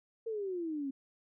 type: exponential sweep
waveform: sine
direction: down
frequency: 461.4 to 265.3 Hz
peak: -34 dBFS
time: 0.26-0.91 s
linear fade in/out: 10 ms
effects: none